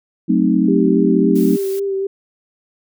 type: chord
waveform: sine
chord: F# diminished seventh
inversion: none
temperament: equal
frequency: 185 / 220 / 261.6 / 311.1 Hz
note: F#3 / A3 / C4 / Eb4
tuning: 0 / 0 / 0 / 0 cents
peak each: -17 dBFS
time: 0.28-1.57 s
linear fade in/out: 20 ms
type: tone with vibrato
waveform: sine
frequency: 392 Hz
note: G4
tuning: in tune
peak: -17 dBFS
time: 0.68-2.07 s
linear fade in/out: 5 ms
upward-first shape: sine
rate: 3.7 Hz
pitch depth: 26 cents each way
type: noise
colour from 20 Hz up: blue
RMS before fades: -34 dBFS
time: 1.35-1.8 s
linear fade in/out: 10 ms
effects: none